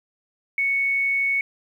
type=tone; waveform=sine; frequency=2217 Hz; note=C#7; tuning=in tune; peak=-19 dBFS; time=0.58-1.41 s; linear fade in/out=2 ms; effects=9-bit